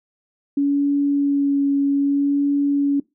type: tone with vibrato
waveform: sine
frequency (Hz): 281.9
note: C#4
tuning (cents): +29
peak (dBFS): -15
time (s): 0.57-3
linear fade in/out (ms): 5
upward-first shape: sine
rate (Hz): 0.63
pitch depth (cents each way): 13
effects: noise-tail reverb RT60 0.2 s tail -21 dB re dry